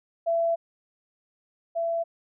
sine tone pair in turn, 670 / 670 Hz, E5 / E5, +28 / +28 cents, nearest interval unison, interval 0 cents, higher neither, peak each -21 / -24 dBFS, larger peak first, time 0.26-0.56 / 1.75-2.04 s, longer first, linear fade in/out 20 ms, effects none

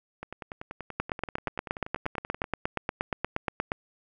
two click trains, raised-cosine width 0.5 ms, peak -12 / -22 dBFS, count 24 / 24, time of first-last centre 1-3.719 / 0.23-2.442 s, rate 8.46 / 10.4 Hz, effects none

